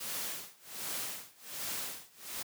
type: noise with tremolo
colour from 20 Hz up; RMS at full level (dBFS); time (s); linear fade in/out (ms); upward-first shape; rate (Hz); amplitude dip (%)
white; -37; 0-2.43; 10; sine; 1.3; 95
effects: high-pass 100 Hz 12 dB/octave